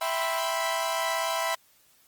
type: chord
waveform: sawtooth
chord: C major seventh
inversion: first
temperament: equal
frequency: 659.3 / 784 / 987.8 / 1046.5 Hz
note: E5 / G5 / B5 / C6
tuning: 0 / 0 / 0 / 0 cents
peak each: -26 / -31 / -27 / -31 dBFS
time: 0.01-1.55 s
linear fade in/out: 5 ms
effects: white hiss -62 dBFS RMS until 2.07 s + Opus 24 kbps